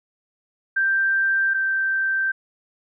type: tone pair in turn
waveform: sine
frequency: 1573 / 1563 Hz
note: G6 / G6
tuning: +6 / -6 cents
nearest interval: unison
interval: 12 cents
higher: first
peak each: -17 / -19 dBFS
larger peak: first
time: 0.76-1.54 / 1.54-2.32 s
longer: neither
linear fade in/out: 10 ms
effects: none